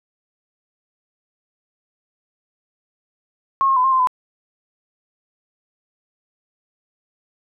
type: tone with pitch steps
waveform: sine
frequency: 1084 / 1073 / 1010 / 1063 / 1042 / 1009 Hz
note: C#6 / C6 / B5 / C6 / C6 / B5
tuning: -39 / +43 / +39 / +27 / -7 / +37 cents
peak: -13 dBFS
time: 3.61-4.072 s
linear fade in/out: 0 ms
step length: 77 ms
effects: none